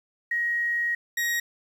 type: tone pair in turn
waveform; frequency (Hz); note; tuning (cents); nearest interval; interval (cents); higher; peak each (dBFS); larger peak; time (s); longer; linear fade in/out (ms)
sine / 40% pulse; 1889 / 1889; A#6 / A#6; +22 / +22; unison; 0; neither; -23; neither; 0.31-0.95 / 1.17-1.4; first; 5
effects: 9-bit